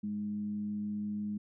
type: tone with frequency modulation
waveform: sine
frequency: 207.7 Hz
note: G#3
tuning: in tune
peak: -33 dBFS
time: 0.03-1.38 s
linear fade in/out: 10 ms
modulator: 106 Hz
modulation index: 0.24
effects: none